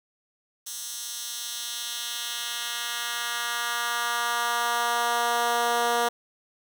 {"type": "tone with high-pass filter sweep", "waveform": "10% pulse", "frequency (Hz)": 237.2, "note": "A#3", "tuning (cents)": 30, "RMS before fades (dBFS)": -28, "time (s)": [0.66, 6.09], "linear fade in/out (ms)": 10, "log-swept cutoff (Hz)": [6200, 490], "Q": 1.1, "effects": []}